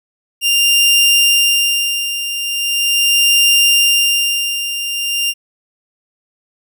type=tone with tremolo; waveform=sawtooth; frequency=2794 Hz; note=F7; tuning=in tune; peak=-5 dBFS; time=0.41-5.34 s; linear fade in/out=50 ms; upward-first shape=sine; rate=0.4 Hz; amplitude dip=70%; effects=none